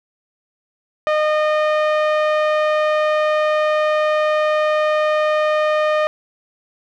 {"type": "tone with low-pass filter", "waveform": "sawtooth", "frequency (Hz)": 612, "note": "D#5", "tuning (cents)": -29, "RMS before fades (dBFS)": -17, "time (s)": [1.07, 6.07], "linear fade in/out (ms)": 0, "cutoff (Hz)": 2200, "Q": 0.76, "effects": []}